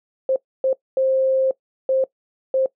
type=tone bursts at uneven times; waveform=sine; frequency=528 Hz; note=C5; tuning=16 cents sharp; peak=-15 dBFS; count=5; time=0.29-0.36 / 0.64-0.73 / 0.97-1.51 / 1.89-2.04 / 2.54-2.66 s; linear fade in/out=2 ms; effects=noise-tail reverb RT60 0.1 s tail -20 dB re dry